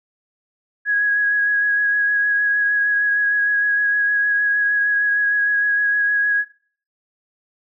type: tone with vibrato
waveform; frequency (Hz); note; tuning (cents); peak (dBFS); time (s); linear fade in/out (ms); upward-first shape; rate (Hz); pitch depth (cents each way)
sine; 1661.2; G#6; 0; -15; 0.85-6.45; 50; sine; 6.5; 16
effects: noise-tail reverb RT60 0.5 s tail -23 dB re dry